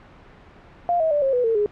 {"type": "tone with pitch steps", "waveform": "sine", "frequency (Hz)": [698.5, 640.5, 587.4, 538.6, 493.9, 452.9, 415.3], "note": ["F5", "E5", "D5", "C#5", "B4", "A#4", "G#4"], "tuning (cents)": [0, -50, 0, -50, 0, -50, 0], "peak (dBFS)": -17, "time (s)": [0.89, 1.66], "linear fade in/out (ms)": 0, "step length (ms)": 110, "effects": ["pink hiss -47 dBFS RMS until 1.71 s", "low-pass 2000 Hz 12 dB/octave"]}